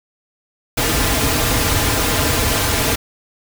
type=noise with comb filter; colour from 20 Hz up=pink; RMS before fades=-17 dBFS; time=0.77-2.96 s; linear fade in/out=10 ms; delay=5.4 ms; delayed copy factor=-0.65; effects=none